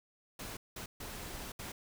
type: noise bursts at uneven times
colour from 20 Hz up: pink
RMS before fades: -44 dBFS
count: 4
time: 0.39-0.57 / 0.76-0.86 / 1-1.52 / 1.59-1.72 s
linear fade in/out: 5 ms
effects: none